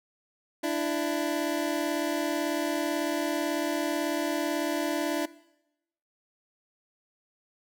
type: tone pair together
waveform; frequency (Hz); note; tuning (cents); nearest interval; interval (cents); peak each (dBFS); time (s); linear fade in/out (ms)
25% pulse; 295.5 / 333.6; D4 / E4; +11 / +21; major second; 210; -26; 0.63-5.26; 10
effects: noise-tail reverb RT60 0.9 s tail -20 dB re dry